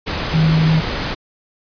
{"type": "tone in noise", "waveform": "sine", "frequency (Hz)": 159.2, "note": "D#3", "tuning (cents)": 40, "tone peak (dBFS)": -11, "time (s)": [0.33, 0.81], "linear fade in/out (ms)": 20, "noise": "pink", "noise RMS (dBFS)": -22, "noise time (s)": [0.06, 1.15], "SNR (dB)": 8, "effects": ["resampled to 11025 Hz"]}